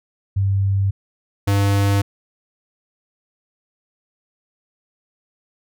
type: tone pair in turn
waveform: sine / square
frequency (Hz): 98 / 99.94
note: G2 / G2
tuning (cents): 0 / +34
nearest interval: unison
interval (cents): 34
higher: second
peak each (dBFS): -15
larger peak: neither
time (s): 0.36-0.91 / 1.47-2.02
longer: neither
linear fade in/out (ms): 10
effects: none